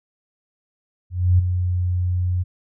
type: tone with ADSR envelope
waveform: sine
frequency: 89.9 Hz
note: F#2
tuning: 49 cents flat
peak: -10 dBFS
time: 1.1-2.44 s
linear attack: 290 ms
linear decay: 9 ms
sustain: -8 dB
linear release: 22 ms
effects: none